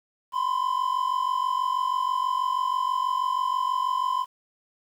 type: tone pair together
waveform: triangle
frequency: 1000.3 / 1046.5 Hz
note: B5 / C6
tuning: +22 / 0 cents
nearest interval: minor second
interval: 78 cents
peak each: -24 dBFS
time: 0.32-4.26 s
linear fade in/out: 50 ms
effects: 9-bit